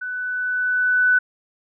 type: tone with level ramp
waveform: sine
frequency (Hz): 1495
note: F#6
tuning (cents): +17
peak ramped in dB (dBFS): -26 to -12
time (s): 0.01-1.19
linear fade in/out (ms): 10
effects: none